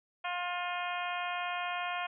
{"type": "harmonic tone", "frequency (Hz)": 354.6, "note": "F4", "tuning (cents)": 26, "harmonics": [2, 3, 4, 5, 6, 7, 8, 9], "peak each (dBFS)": [-37, -39, -41, -44, -45, -41, -47, -47], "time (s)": [0.24, 2.07], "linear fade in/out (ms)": 10, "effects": []}